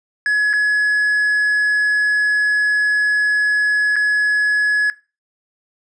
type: tone with dropouts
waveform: triangle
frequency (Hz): 1691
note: G#6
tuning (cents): +31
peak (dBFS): -12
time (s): 0.26-4.9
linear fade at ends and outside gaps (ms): 1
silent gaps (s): 0.531-0.536 / 3.958-3.964
effects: noise-tail reverb RT60 0.3 s tail -19 dB re dry + resampled to 22050 Hz